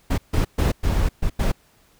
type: noise bursts at uneven times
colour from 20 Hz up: brown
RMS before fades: -19 dBFS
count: 6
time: 0.1-0.18 / 0.33-0.45 / 0.58-0.72 / 0.83-1.09 / 1.22-1.3 / 1.39-1.52 s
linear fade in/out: 10 ms
effects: pink hiss -58 dBFS RMS until 1.99 s